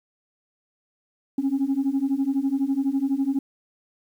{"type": "beating tone pair", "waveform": "sine", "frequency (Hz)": [266.2, 278.2], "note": ["C4", "C#4"], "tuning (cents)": [30, 6], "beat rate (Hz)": 12, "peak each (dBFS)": [-23, -22], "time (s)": [1.38, 3.39], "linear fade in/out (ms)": 5, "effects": ["tanh soft clip ceiling -16 dBFS", "9-bit"]}